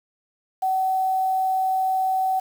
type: tone with quantisation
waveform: sine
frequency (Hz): 757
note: F#5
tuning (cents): +39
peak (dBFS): -19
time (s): 0.62-2.4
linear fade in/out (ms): 10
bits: 7
effects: none